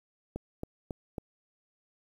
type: click train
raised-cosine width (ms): 2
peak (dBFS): -22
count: 4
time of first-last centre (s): 0.36-1.182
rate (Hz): 3.65
effects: 9-bit